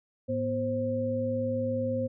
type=tone cluster; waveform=sine; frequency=107.5 / 244.3 / 527 Hz; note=A2 / B3 / C5; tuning=-40 / -19 / +12 cents; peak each=-34 / -32 / -29 dBFS; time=0.28-2.08 s; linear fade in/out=20 ms; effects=none